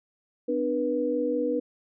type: tone cluster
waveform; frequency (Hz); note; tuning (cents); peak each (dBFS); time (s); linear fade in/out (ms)
sine; 255 / 300.1 / 485.3; C4 / D4 / B4; -44 / +38 / -30; -31 / -29 / -26; 0.48-1.6; 10
effects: none